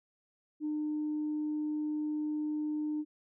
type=tone; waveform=sine; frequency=302.7 Hz; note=D#4; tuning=48 cents flat; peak=-30 dBFS; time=0.6-3.05 s; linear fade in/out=50 ms; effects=tanh soft clip ceiling -27 dBFS